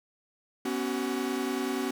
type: chord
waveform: 45% pulse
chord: B suspended second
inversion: none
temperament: equal with one note detuned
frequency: 246.9 / 277.2 / 377.1 Hz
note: B3 / C#4 / F#4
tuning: 0 / 0 / +33 cents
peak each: -33 / -33 / -33 dBFS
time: 0.65-1.91 s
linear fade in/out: 5 ms
effects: none